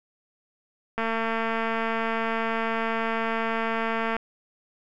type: click train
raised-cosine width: 0.5 ms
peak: -13 dBFS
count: 721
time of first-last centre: 0.98-4.166 s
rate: 226 Hz
effects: none